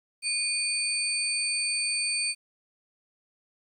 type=tone cluster; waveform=sine; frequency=2446 / 4559 / 8680 Hz; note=D#7 / C#8 / C#9; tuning=-30 / +48 / -37 cents; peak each=-30 / -30 / -30 dBFS; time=0.22-2.35 s; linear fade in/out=50 ms; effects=10-bit